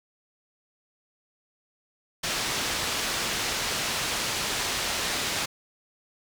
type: low-pass noise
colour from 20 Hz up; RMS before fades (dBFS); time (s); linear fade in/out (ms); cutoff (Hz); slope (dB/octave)
white; -29; 2.23-5.46; 10; 5600; 12
effects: none